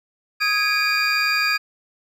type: tone cluster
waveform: triangle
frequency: 1256 / 1651 / 2314 / 2452 / 4741 Hz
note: D#6 / G#6 / D7 / D#7 / D8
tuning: +16 / -11 / -26 / -26 / +16 cents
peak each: -24 / -21 / -27 / -21 / -23 dBFS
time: 0.4-1.58 s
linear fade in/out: 20 ms
effects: none